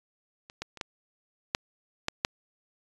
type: clicks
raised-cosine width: 0.2 ms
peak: -28 / -17 / -28 / -15 / -7 / -10 / -6 dBFS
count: 7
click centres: 0.499 / 0.62 / 0.773 / 0.812 / 1.549 / 2.084 / 2.249 s
effects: resampled to 24000 Hz